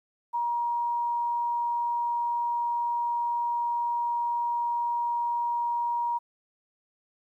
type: tone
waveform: sine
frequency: 949 Hz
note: A#5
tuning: 31 cents sharp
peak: -25 dBFS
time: 0.33-6.19 s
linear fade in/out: 20 ms
effects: 11-bit